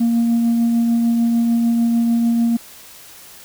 sine tone with tremolo, 233 Hz, A#3, 1 cent flat, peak -10 dBFS, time 0-2.57 s, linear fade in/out 10 ms, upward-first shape triangle, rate 6.7 Hz, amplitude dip 30%, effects tanh soft clip ceiling -11 dBFS + white hiss -41 dBFS RMS until 3.44 s

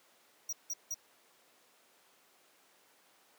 square tone bursts, 5760 Hz, F#8, 47 cents flat, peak -35 dBFS, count 3, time 0.49-0.944 s, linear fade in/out 5 ms, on 38 ms, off 170 ms, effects pink hiss -65 dBFS RMS until 3.38 s + high-pass 400 Hz 12 dB/octave

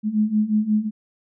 sine beating tone pair, 210 / 215.6 Hz, G#3 / A3, +19 / -35 cents, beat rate 5.6 Hz, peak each -22 / -19 dBFS, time 0.03-0.91 s, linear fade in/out 50 ms, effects none

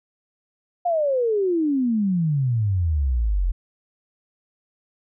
sine exponential sweep, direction down, 720 to 41.37 Hz, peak -18 dBFS, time 0.85-3.52 s, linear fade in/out 10 ms, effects none

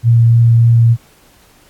sine tone with vibrato, 116.5 Hz, A#2, 1 cent flat, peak -5 dBFS, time 0.03-0.97 s, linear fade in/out 50 ms, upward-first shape triangle, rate 3.4 Hz, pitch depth 10 cents each way, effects pink hiss -48 dBFS RMS until 1.69 s + AAC 64 kbps

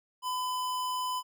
square tone, 1007 Hz, B5, 33 cents sharp, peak -31 dBFS, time 0.22-1.23 s, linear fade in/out 50 ms, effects none

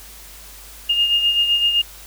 sine beating tone pair, 2831 / 2838.8 Hz, F7 / F7, +23 / +28 cents, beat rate 7.8 Hz, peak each -15 / -24 dBFS, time 0.89-1.82 s, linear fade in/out 10 ms, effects added 50 Hz sine -43 dBFS peak until 2.06 s + white hiss -41 dBFS RMS until 2.06 s

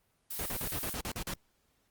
blue noise, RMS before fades -38 dBFS, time 0.3-0.94 s, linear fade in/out 10 ms
pink noise bursts, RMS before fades -37 dBFS, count 9, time 0.39-1.337 s, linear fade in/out 0 ms, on 67 ms, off 43 ms
effects pink hiss -73 dBFS RMS until 1.9 s + Opus 32 kbps

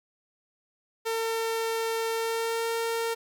sawtooth tone with pitch glide, 452.6 to 458.4 Hz, A4 to A#4, +49 to -29 cents, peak -23 dBFS, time 1.05-3.15 s, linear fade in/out 20 ms, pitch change +22 cents, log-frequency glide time 2.11-2.68 s, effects 10-bit

